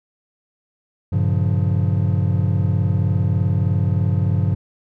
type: chord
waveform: triangle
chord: G half-diminished seventh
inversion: none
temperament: just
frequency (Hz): 98 / 117.6 / 141.12 / 176.4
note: G2 / Bb2 / Db3 / F3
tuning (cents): 0 / +16 / +31 / +18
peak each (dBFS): -16 / -22 / -20 / -22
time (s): 1.12-4.55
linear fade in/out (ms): 10
effects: none